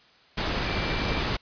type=tone in noise; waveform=sine; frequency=2349 Hz; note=D7; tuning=in tune; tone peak=-36 dBFS; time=0.66-1.21 s; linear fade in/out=10 ms; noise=pink; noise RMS=-27 dBFS; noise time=0.37-1.37 s; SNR=-12 dB; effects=white hiss -57 dBFS RMS until 1.41 s + resampled to 11025 Hz